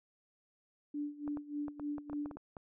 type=tone with tremolo; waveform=sine; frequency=292.7 Hz; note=D4; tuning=6 cents flat; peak=-34 dBFS; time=0.94-2.36 s; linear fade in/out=5 ms; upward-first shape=sine; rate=3.4 Hz; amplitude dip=85%
type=clicks; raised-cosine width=1 ms; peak=-32 dBFS; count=11; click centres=1.278 / 1.372 / 1.682 / 1.797 / 1.982 / 2.098 / 2.131 / 2.259 / 2.312 / 2.37 / 2.568 s
effects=none